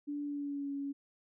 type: tone with pitch glide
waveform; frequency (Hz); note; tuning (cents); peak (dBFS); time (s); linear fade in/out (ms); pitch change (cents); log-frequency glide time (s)
sine; 290.2 to 280; D4 to C#4; -21 to +18; -35; 0.07-0.93; 20; -61; 0.23-0.72
effects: none